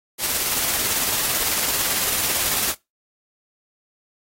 white noise with tremolo, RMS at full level -21 dBFS, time 0.18-2.75 s, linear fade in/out 50 ms, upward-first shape square, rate 18 Hz, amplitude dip 25%, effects noise-tail reverb RT60 0.2 s tail -21 dB re dry + AAC 48 kbps

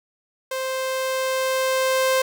sawtooth tone with level ramp, 523.3 Hz, C5, in tune, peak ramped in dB -21 to -13 dBFS, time 0.51-2.22 s, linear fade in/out 5 ms, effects none

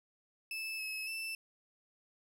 35% pulse tone with pitch steps, 2624 / 2580 / 2654 Hz, E7 / E7 / E7, -9 / -38 / +11 cents, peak -36 dBFS, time 0.51-1.35 s, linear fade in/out 2 ms, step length 280 ms, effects none

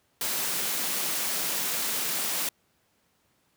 white high-pass noise, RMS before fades -29 dBFS, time 0.21-2.49 s, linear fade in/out 2 ms, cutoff 140 Hz, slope 48 dB/octave, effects pink hiss -69 dBFS RMS until 3.56 s + high-pass 80 Hz 12 dB/octave

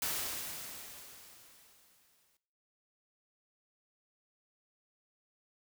white noise with exponential decay, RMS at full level -34 dBFS, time 0.02-2.37 s, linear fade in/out 2 ms, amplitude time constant 510 ms, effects noise-tail reverb RT60 0.6 s tail -17 dB re dry

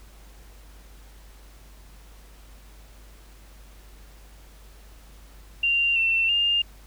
sine tone with pitch steps, 2777 / 2694 / 2810 Hz, F7 / E7 / F7, -10 / +37 / +10 cents, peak -19 dBFS, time 5.63-6.62 s, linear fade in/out 5 ms, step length 330 ms, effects added 50 Hz sine -46 dBFS peak until 6.86 s + pink hiss -54 dBFS RMS until 6.86 s

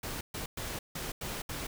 pink noise bursts at uneven times, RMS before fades -38 dBFS, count 6, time 0.03-0.21 / 0.34-0.46 / 0.57-0.79 / 0.95-1.12 / 1.21-1.42 / 1.49-1.67 s, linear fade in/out 5 ms, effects none

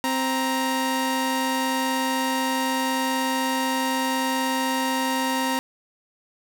sawtooth tone pair together, 261.6 / 936 Hz, C4 / A#5, 0 / +7 cents, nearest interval octave + minor seventh, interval 2207 cents, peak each -21 dBFS, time 0.04-5.59 s, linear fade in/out 0 ms, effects none

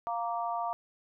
harmonic tone, 233.1 Hz, A#3, in tune, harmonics 3 / 4 / 5, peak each -33 / -35 / -37 dBFS, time 0.07-0.73 s, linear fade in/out 0 ms, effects none

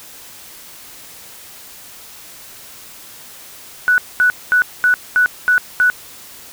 sine tone bursts, 1480 Hz, F#6, in tune, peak -9 dBFS, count 7, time 3.88-5.9 s, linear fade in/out 0 ms, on 100 ms, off 220 ms, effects white hiss -38 dBFS RMS until 6.52 s

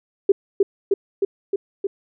sine tone with echo, 394.9 Hz, G4, 13 cents sharp, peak -9 dBFS, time 0.29-0.32 s, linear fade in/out 5 ms, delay 310 ms, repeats 5, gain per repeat -2 dB, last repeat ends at 1.87 s, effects none

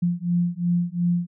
sine beating tone pair, 173 / 175.8 Hz, F3 / F3, -16 / +12 cents, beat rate 2.8 Hz, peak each -23 dBFS, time 0.02-1.27 s, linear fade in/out 10 ms, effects none

